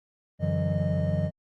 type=tone cluster; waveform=triangle; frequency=92.8 / 143.9 / 165.2 / 183.9 / 614 Hz; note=F#2 / D3 / E3 / F#3 / D#5; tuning=+6 / -35 / +4 / -10 / -23 cents; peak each=-27 / -28 / -27 / -30 / -30 dBFS; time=0.39-1.31 s; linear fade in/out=50 ms; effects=Opus 32 kbps